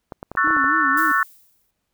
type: clicks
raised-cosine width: 1 ms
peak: -18 dBFS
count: 8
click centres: 0.122 / 0.229 / 0.316 / 0.352 / 0.475 / 0.506 / 0.567 / 0.643 s
type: chord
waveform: sine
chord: F# minor seventh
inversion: second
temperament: just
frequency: 1110 / 1332 / 1480 / 1776 Hz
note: C#6 / E6 / F#6 / A6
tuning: +2 / +18 / 0 / +16 cents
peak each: -21 dBFS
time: 0.37-1.23 s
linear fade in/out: 2 ms
type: tone with vibrato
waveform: triangle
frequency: 293.7 Hz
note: D4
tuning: in tune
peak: -24 dBFS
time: 0.44-1.12 s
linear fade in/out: 5 ms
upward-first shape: sine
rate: 3.8 Hz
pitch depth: 160 cents each way
type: noise with exponential decay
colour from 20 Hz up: violet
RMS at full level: -30 dBFS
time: 0.97-1.71 s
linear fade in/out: 5 ms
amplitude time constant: 160 ms
effects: pink hiss -75 dBFS RMS until 1.93 s